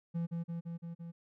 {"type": "tone with echo", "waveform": "triangle", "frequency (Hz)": 168.6, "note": "E3", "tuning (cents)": 39, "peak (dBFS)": -30, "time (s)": [0.14, 0.27], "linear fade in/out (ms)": 20, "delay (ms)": 170, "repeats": 5, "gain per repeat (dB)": -2, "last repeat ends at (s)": 1.12, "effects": []}